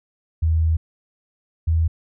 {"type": "tone pair in turn", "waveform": "sine", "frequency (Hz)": [80.6, 81.44], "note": ["E2", "E2"], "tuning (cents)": [-38, -20], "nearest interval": "unison", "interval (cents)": 18, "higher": "second", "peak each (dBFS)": -15, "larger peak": "neither", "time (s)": [[0.42, 0.77], [1.67, 1.88]], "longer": "first", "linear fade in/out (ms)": 10, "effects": []}